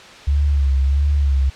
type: tone with vibrato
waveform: sine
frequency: 69.8 Hz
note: C#2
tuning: 13 cents sharp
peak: -13 dBFS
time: 0.27-1.5 s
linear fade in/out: 10 ms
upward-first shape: sine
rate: 1.5 Hz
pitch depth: 64 cents each way
effects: white hiss -39 dBFS RMS until 1.55 s + low-pass 4000 Hz 12 dB/octave